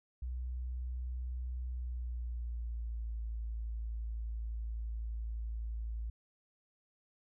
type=tone with pitch glide; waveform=sine; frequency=62 to 55.88 Hz; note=B1 to A1; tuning=+7 to +27 cents; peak=-36 dBFS; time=0.22-6.1 s; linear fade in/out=5 ms; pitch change=-180 cents; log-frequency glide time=1.68-3.16 s; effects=none